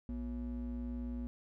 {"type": "ring-modulated tone", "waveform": "triangle", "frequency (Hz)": 151.1, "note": "D3", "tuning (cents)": 50, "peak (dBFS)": -32, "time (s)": [0.09, 1.27], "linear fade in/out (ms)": 0, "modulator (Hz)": 91.9, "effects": []}